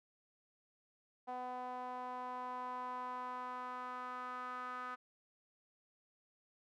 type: tone with band-pass filter sweep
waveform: sawtooth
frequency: 250.7 Hz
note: B3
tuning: 26 cents sharp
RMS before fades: -44 dBFS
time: 1.27-4.96 s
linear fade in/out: 20 ms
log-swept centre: 820 to 1300 Hz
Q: 5
effects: none